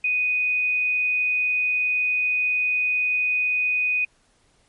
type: tone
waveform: sine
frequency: 2489 Hz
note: D#7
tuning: in tune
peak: -19 dBFS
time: 0.04-4.05 s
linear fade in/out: 5 ms
effects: pink hiss -62 dBFS RMS until 4.68 s + MP3 48 kbps